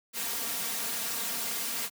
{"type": "noise with comb filter", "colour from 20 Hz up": "white", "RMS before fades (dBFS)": -33, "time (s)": [0.13, 1.9], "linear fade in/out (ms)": 50, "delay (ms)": 4.3, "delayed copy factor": 0.9, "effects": ["high-pass 100 Hz 12 dB/octave"]}